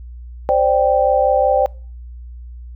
sine chord, C suspended second, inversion none, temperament just, 523.3 / 588.7 / 784.9 Hz, C5 / D5 / G5, 0 / +4 / +2 cents, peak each -16 dBFS, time 0.49-1.66 s, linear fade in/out 0 ms, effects noise-tail reverb RT60 0.4 s tail -25 dB re dry + added 60 Hz sine -31 dBFS peak until 2.75 s

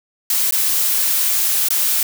blue noise with dropouts, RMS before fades -17 dBFS, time 0.3-2.03 s, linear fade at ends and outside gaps 2 ms, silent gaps 0.51-0.523 / 1.686-1.704 s, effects none

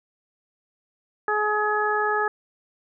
harmonic tone, 422.3 Hz, G#4, 29 cents sharp, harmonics 1 / 2 / 3 / 4, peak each -26 / -26 / -26 / -26 dBFS, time 1.28-2.28 s, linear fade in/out 2 ms, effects none

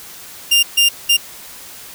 sawtooth tone bursts at uneven times, 2800 Hz, F7, 4 cents sharp, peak -6 dBFS, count 3, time 0.51-0.63 / 0.77-0.89 / 1.09-1.17 s, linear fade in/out 10 ms, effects white hiss -36 dBFS RMS until 1.94 s

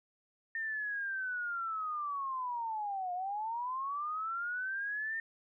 sine linear two-way sweep, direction down then up, 1821 to 707 to 1821 Hz, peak -34 dBFS, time 0.55-5.2 s, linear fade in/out 2 ms, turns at 3.13 s, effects none

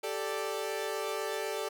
sawtooth chord, G suspended second, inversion none, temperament equal, 392 / 440 / 587.3 Hz, G4 / A4 / D5, 0 / 0 / 0 cents, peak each -34 / -32 / -34 dBFS, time 0.03-1.69 s, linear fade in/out 10 ms, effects none

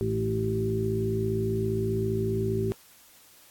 harmonic tone with a mistuned harmonic, 55 Hz, A1, in tune, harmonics 1 / 2 / 3 / 4 / 6 / 7, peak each -40 / -29 / -37 / -33 / -37 / -28 dBFS, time 0.01-2.72 s, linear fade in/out 0 ms, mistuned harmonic 3, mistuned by -25 cents, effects white hiss -55 dBFS RMS until 3.5 s + AAC 64 kbps

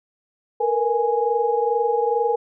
sine tone cluster, 458.1 / 480.4 / 830 Hz, A#4 / B4 / G#5, -30 / -48 / -1 cents, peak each -22 dBFS, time 0.6-2.36 s, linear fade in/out 10 ms, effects none

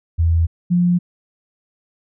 sine tone pair in turn, 83 / 176.3 Hz, E2 / F3, +12 / +17 cents, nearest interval octave + minor second, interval 1305 cents, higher second, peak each -12 dBFS, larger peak neither, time 0.18-0.47 / 0.7-0.99 s, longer neither, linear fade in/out 20 ms, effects none

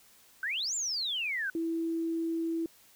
sine exponential two-way sweep, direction up then down, 1480 to 7459 to 1480 Hz, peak -30 dBFS, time 0.43-1.5 s, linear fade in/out 2 ms, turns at 0.75 s
sine tone, 329.6 Hz, E4, in tune, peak -29 dBFS, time 1.55-2.66 s, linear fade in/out 2 ms
effects white hiss -60 dBFS RMS until 2.95 s

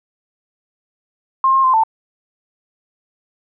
sine tone with pitch steps, 1062 / 1068 / 1040 / 888 Hz, C6 / C6 / C6 / A5, +25 / +35 / -11 / +16 cents, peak -10 dBFS, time 1.44-1.836 s, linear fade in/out 2 ms, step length 99 ms, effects none

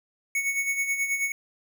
square tone with tremolo, 2217 Hz, C#7, in tune, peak -23 dBFS, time 0.35-1.32 s, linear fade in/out 2 ms, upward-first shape sine, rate 9.3 Hz, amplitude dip 60%, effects none

